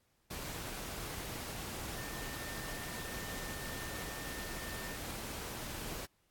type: tone in noise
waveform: sine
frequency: 1806 Hz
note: A6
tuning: 45 cents sharp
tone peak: -49 dBFS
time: 1.96-4.96 s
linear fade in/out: 10 ms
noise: pink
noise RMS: -43 dBFS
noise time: 0.3-6.06 s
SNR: -9 dB
effects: pink hiss -75 dBFS RMS until 6.3 s + AAC 64 kbps